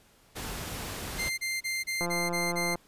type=noise; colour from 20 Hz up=pink; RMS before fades=-37 dBFS; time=0.35-1.3 s; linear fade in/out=20 ms
type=tone bursts; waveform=sawtooth; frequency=2093 Hz; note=C7; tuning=in tune; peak=-26 dBFS; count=7; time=1.18-2.754 s; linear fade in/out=20 ms; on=200 ms; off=29 ms
type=click train; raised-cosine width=1 ms; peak=-20 dBFS; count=130; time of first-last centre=2.01-2.756 s; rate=173 Hz
effects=pink hiss -61 dBFS RMS until 2.87 s + resampled to 32000 Hz